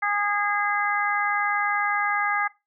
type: harmonic tone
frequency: 410.4 Hz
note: G#4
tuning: 21 cents flat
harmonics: 2 / 3 / 4 / 5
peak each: -27 / -27 / -27 / -27 dBFS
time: 0.02-2.48 s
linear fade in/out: 10 ms
effects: noise-tail reverb RT60 0.2 s tail -17 dB re dry